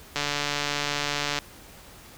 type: click train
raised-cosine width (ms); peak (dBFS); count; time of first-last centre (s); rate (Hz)
0.2; -9; 179; 0.16-1.388; 145
effects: pink hiss -48 dBFS RMS until 2.17 s